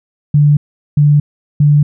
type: tone bursts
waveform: sine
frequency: 146.83 Hz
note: D3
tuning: in tune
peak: -5 dBFS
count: 3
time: 0.34-1.83 s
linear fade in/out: 5 ms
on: 230 ms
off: 400 ms
effects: none